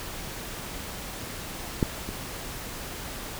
clicks, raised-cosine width 3 ms, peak -8 / -22 dBFS, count 2, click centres 1.828 / 2.09 s, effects pink hiss -37 dBFS RMS until 3.39 s

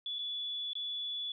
sine tone with dropouts, 3433 Hz, A7, 43 cents flat, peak -35 dBFS, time 0.06-1.32 s, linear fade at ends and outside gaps 2 ms, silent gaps 0.186-0.19 / 0.733-0.753 s, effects none

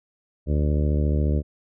harmonic tone, 74.2 Hz, D2, 18 cents sharp, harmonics 1 / 2 / 3 / 4 / 5 / 6 / 7 / 8, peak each -20 / -26 / -30 / -32 / -34 / -36 / -37 / -38 dBFS, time 0.46-1.43 s, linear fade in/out 50 ms, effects none

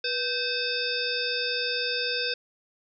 harmonic tone with a mistuned harmonic, 518 Hz, C5, 17 cents flat, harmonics 1 / 3 / 5 / 7 / 9 / 10, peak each -33 / -33 / -33 / -33 / -33 / -33 dBFS, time 0.04-2.34 s, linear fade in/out 5 ms, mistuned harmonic 1, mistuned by -100 cents, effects none

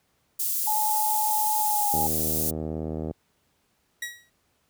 white high-pass noise, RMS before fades -27 dBFS, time 0.39-2.51 s, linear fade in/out 10 ms, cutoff 8400 Hz, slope 12 dB/octave
sine tone with pitch glide, 854 to 821.1 Hz, G#5 to G#5, +48 to -20 cents, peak -24 dBFS, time 0.67-2.07 s, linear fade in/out 5 ms, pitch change -68 cents, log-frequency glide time 1.6-1.94 s
click train, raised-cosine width 2 ms, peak -18 dBFS, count 93, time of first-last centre 1.94-3.11 s, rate 78.6 Hz
sawtooth tone with exponential decay, 1913 Hz, A#6, 44 cents sharp, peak -24 dBFS, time 4.02-4.3 s, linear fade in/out 5 ms, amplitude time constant 60 ms
effects pink hiss -69 dBFS RMS until 4.69 s + high-pass 60 Hz 12 dB/octave

